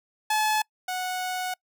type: tone pair in turn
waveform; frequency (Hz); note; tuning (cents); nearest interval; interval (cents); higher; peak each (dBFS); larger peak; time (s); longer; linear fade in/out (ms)
sawtooth; 859 / 736.1; A5 / F#5; -42 / -9; minor third; 267; first; -18 / -24; first; 0.3-0.62 / 0.88-1.54; second; 5
effects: noise-tail reverb RT60 0.1 s tail -26 dB re dry